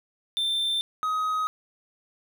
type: tone pair in turn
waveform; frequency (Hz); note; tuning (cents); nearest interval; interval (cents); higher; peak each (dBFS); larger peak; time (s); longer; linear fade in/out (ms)
triangle; 3566 / 1260.8; A7 / D#6; +22 / +23; octave + tritone; 1799; first; -22; neither; 0.37-0.81 / 1.03-1.47; neither; 0
effects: none